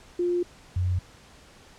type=tone pair in turn; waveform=sine; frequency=352 / 90.63 Hz; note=F4 / F#2; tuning=+14 / -35 cents; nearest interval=octave + major seventh; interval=2349 cents; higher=first; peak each=-22 dBFS; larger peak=neither; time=0.19-0.43 / 0.76-0.99 s; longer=first; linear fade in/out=5 ms; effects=pink hiss -52 dBFS RMS until 1.78 s + low-pass 8000 Hz 12 dB/octave